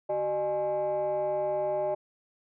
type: tone with frequency modulation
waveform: sine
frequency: 607 Hz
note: D#5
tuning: 43 cents flat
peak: -25 dBFS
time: 0.09-1.95 s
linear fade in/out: 10 ms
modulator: 230 Hz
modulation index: 0.79
effects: tanh soft clip ceiling -22 dBFS